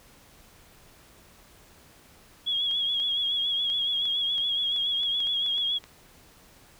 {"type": "tone with vibrato", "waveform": "sine", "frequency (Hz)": 3322, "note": "G#7", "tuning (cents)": 0, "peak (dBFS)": -24, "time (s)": [2.46, 5.79], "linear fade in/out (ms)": 20, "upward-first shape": "triangle", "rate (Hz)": 7.1, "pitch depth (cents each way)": 56}
{"type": "clicks", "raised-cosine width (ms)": 0.2, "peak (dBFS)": -27, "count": 12, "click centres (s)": [2.712, 3, 3.7, 4.055, 4.381, 4.763, 5.033, 5.204, 5.271, 5.463, 5.581, 5.84]}
{"effects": ["pink hiss -55 dBFS RMS until 6.79 s"]}